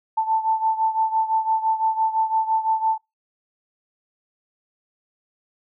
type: beating tone pair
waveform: sine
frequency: 883 / 888.9 Hz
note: A5 / A5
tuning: +6 / +17 cents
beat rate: 5.9 Hz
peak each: -20 / -24 dBFS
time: 0.17-2.98 s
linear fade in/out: 10 ms
effects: noise-tail reverb RT60 0.2 s tail -25 dB re dry